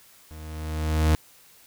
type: tone with level ramp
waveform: 40% pulse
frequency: 78 Hz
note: D#2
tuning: 5 cents sharp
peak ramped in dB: -39 to -15 dBFS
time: 0.31-1.15 s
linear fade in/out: 0 ms
effects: white hiss -54 dBFS RMS until 1.66 s